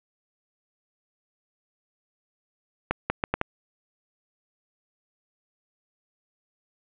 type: accelerating click train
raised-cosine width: 0.5 ms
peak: -8 dBFS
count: 5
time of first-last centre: 2.91-3.414 s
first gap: 190 ms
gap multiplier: 0.73
effects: resampled to 8000 Hz + 7-bit